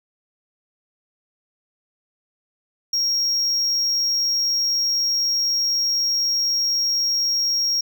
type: tone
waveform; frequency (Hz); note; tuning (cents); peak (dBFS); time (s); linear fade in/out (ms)
triangle; 5588; F8; 0; -17; 2.93-7.81; 5
effects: none